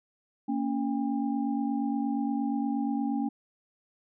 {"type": "tone cluster", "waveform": "sine", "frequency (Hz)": [231.9, 280.4, 804], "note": ["A#3", "C#4", "G5"], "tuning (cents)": [-9, 20, 44], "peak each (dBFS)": [-30, -29, -37], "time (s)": [0.48, 3.29], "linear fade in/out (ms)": 10, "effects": []}